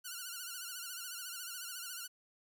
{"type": "tone with vibrato", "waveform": "5% pulse", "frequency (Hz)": 1435, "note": "F6", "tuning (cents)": 47, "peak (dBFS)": -31, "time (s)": [0.04, 2.08], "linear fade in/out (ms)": 20, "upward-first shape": "sine", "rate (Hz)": 14, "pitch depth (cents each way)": 86, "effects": []}